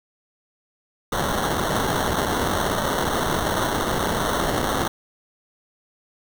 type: noise with sample-and-hold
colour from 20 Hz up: white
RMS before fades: -23 dBFS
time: 1.12-4.88 s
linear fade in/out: 5 ms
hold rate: 2450 Hz
effects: none